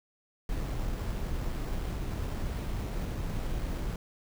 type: noise with sample-and-hold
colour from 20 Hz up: brown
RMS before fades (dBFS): -33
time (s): 0.49-3.96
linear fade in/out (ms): 2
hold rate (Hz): 6300
effects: none